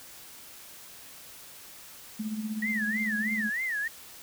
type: tone with tremolo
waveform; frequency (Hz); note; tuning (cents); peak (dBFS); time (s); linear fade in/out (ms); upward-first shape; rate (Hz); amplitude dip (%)
sine; 216; A3; -32; -28; 2.19-3.5; 10; sine; 16; 60
type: tone with vibrato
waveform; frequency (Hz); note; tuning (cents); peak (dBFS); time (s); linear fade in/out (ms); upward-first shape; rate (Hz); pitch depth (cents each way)
sine; 1864.7; A#6; 0; -28; 2.62-3.88; 5; sine; 3.2; 210
effects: white hiss -48 dBFS RMS until 4.22 s